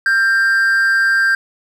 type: tone with amplitude modulation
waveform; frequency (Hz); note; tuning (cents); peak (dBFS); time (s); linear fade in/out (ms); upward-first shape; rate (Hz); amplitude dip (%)
triangle; 1585; G6; +19; -7; 0.06-1.35; 2; sine; 218; 50
effects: none